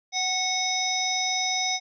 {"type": "harmonic tone with a mistuned harmonic", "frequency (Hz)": 746, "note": "F#5", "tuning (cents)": 14, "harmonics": [1, 3, 5, 7, 8], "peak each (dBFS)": [-30, -30, -30, -30, -30], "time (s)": [0.12, 1.8], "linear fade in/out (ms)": 50, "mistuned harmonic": 3, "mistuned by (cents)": -32, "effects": []}